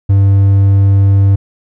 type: tone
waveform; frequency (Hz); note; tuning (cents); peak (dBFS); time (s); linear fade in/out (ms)
triangle; 98.5; G2; +9; -3; 0.09-1.36; 10
effects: none